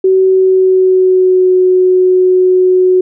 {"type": "tone with pitch glide", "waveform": "sine", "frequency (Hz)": [378, 368.5], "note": ["F#4", "F#4"], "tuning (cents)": [37, -7], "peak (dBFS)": -5, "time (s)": [0.04, 3.01], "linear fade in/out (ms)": 5, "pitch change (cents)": -44, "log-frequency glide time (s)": [0.24, 1.53], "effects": []}